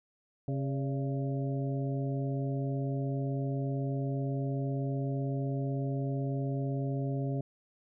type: harmonic tone with a mistuned harmonic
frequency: 135.9 Hz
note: C#3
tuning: 34 cents flat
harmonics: 1 / 2 / 3 / 4 / 5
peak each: -31 / -37 / -41 / -43 / -45 dBFS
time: 0.48-7.41 s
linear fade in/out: 2 ms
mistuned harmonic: 4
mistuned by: +87 cents
effects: none